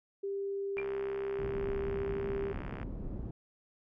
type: tone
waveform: sine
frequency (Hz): 396.1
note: G4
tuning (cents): +18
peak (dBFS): -33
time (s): 0.23-2.53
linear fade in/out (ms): 10
type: click train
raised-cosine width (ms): 0.5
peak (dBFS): -29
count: 138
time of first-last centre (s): 0.77-2.83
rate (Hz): 66.5
type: tone with exponential decay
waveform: sine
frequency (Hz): 2375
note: D7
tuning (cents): +19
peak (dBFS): -32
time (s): 0.78-0.88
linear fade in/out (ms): 1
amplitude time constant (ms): 20
type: low-pass noise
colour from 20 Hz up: pink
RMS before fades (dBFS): -40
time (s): 1.39-3.31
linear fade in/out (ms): 2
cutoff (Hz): 310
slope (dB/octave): 12
effects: none